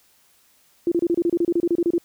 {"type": "tone bursts", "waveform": "sine", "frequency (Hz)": 342.4, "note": "F4", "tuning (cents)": -34, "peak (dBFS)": -16, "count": 15, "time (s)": [0.87, 1.981], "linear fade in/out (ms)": 2, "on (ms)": 47, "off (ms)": 29, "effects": ["white hiss -59 dBFS RMS until 2.04 s"]}